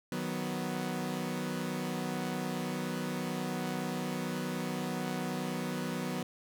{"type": "chord", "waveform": "sawtooth", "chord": "B major", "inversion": "first", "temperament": "equal", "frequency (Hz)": [155.56, 185, 246.9], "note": ["D#3", "F#3", "B3"], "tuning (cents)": [0, 0, 0], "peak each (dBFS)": [-36, -33, -33], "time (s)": [0.12, 6.23], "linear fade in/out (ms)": 2, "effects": []}